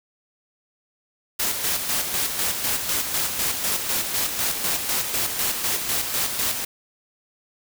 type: noise with tremolo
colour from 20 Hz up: white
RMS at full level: -23 dBFS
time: 1.39-6.65 s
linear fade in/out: 10 ms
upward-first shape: square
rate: 4 Hz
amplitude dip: 45%
effects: none